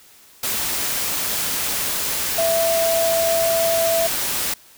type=tone in noise; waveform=sine; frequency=664 Hz; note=E5; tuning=12 cents sharp; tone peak=-17 dBFS; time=2.38-4.07 s; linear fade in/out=5 ms; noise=white; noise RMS=-23 dBFS; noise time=0.43-4.54 s; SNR=+3 dB; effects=white hiss -49 dBFS RMS until 4.77 s